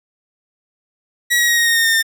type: tone with pitch steps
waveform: sawtooth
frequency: 1920 / 1903.4 / 1887 / 1870.7 / 1854.6 / 1838.6 / 1822.7 / 1807 Hz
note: B6 / A#6 / A#6 / A#6 / A#6 / A#6 / A#6 / A6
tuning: -49 / +36 / +21 / +6 / -9 / -24 / -39 / +46 cents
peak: -9 dBFS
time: 1.3-2.028 s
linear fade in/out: 20 ms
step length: 91 ms
effects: none